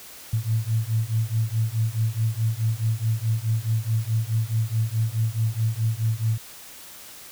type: beating tone pair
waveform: sine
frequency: 109.4 / 114.1 Hz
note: A2 / A#2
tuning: -9 / -37 cents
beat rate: 4.7 Hz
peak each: -24 dBFS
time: 0.33-6.38 s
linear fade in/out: 5 ms
effects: white hiss -43 dBFS RMS until 7.31 s